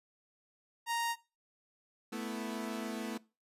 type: tone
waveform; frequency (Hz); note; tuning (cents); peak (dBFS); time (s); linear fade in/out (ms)
sawtooth; 932.3; A#5; 0; -28; 0.86-1.16; 50
type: chord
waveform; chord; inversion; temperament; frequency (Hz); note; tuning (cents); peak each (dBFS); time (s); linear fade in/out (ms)
sawtooth; A suspended second; none; equal; 220 / 246.9 / 329.6; A3 / B3 / E4; 0 / 0 / 0; -36 / -38 / -40; 2.12-3.18; 10
effects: noise-tail reverb RT60 0.3 s tail -21 dB re dry + resampled to 32000 Hz